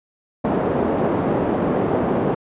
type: band-pass noise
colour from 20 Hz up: pink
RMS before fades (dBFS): -20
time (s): 0.44-2.35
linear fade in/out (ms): 10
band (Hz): 210 to 640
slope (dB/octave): 12
effects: resampled to 8000 Hz